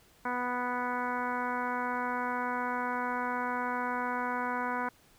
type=harmonic tone; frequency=246.9 Hz; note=B3; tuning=in tune; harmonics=1 / 2 / 3 / 4 / 5 / 6 / 7 / 8 / 9; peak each=-38 / -40 / -39 / -34 / -41 / -37 / -46 / -47 / -47 dBFS; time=0.25-4.89 s; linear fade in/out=5 ms; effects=pink hiss -62 dBFS RMS until 5.18 s

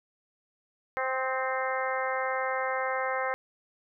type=harmonic tone with a mistuned harmonic; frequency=261.6 Hz; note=C4; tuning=in tune; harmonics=2 / 3 / 4 / 5 / 6 / 7 / 8; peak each=-32 / -34 / -35 / -36 / -37 / -37 / -38 dBFS; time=0.97-3.34 s; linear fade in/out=0 ms; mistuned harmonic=5; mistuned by=-27 cents; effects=none

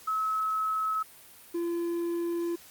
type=tone pair in turn; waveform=sine / triangle; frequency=1290 / 341.7 Hz; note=E6 / F4; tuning=-38 / -38 cents; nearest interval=octave + major seventh; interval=2300 cents; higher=first; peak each=-26 dBFS; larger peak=neither; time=0.07-1.03 / 1.54-2.56 s; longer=second; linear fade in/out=10 ms; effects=white hiss -52 dBFS RMS until 2.7 s + Opus 48 kbps

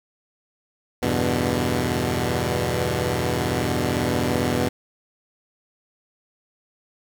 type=chord; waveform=10% pulse; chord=E minor seventh; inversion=none; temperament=equal; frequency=82.41 / 98 / 123.47 / 146.83 Hz; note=E2 / G2 / B2 / D3; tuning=0 / 0 / 0 / 0 cents; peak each=-18 / -20 / -16 / -22 dBFS; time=1.02-4.69 s; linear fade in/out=10 ms; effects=none

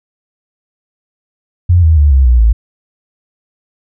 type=tone with pitch steps; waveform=sine; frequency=88 / 80.23 / 73.15 / 66.69 / 60.8 / 55.44 Hz; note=F2 / E2 / D2 / C2 / B1 / A1; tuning=+14 / -46 / -6 / +34 / -26 / +14 cents; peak=-4 dBFS; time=1.69-2.53 s; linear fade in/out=10 ms; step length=140 ms; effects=none

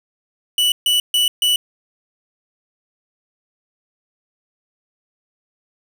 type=tone bursts; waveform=45% pulse; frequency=2960 Hz; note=F#7; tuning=in tune; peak=-13 dBFS; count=4; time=0.58-1.56 s; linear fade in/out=2 ms; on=140 ms; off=140 ms; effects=none

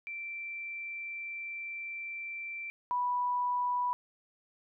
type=tone pair in turn; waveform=sine; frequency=2345 / 983.7 Hz; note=D7 / B5; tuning=-3 / -7 cents; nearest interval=octave + minor third; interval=1504 cents; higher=first; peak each=-37 / -28 dBFS; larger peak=second; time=0.07-2.7 / 2.91-3.93 s; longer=first; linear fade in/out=0 ms; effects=none

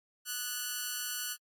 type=tone with amplitude modulation; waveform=5% pulse; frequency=1477 Hz; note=F#6; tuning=3 cents flat; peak=-20 dBFS; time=0.25-1.37 s; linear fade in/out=50 ms; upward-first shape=sine; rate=243 Hz; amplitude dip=70%; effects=AAC 64 kbps

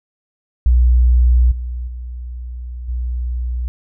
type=tone with level steps; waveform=sine; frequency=61 Hz; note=B1; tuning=21 cents flat; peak=-8 / -21 / -25 / -18 dBFS; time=0.66-3.68 s; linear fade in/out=0 ms; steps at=1.51 / 1.87 / 2.88 s; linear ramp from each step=10 ms; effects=none

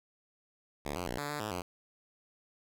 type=tone with pitch steps; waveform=5% pulse; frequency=72.2 / 89 / 60.7 / 145.2 / 147.7 / 106.5 / 89.5 Hz; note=D2 / F2 / B1 / D3 / D3 / G#2 / F2; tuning=-29 / +33 / -29 / -19 / +10 / +44 / +43 cents; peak=-24 dBFS; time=0.85-1.62 s; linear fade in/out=5 ms; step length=110 ms; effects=none

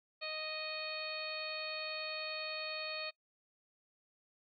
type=harmonic tone; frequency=622.3 Hz; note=D#5; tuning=in tune; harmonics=1 / 2 / 3 / 4 / 5 / 6 / 7; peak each=-45 / -49 / -51 / -43 / -53 / -49 / -44 dBFS; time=0.21-3.11 s; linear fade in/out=20 ms; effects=noise-tail reverb RT60 0.1 s tail -23 dB re dry

